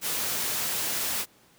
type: noise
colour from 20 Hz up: white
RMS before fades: -29 dBFS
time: 0.01-1.26 s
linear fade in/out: 50 ms
effects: pink hiss -59 dBFS RMS until 1.58 s + high-pass 80 Hz 12 dB/octave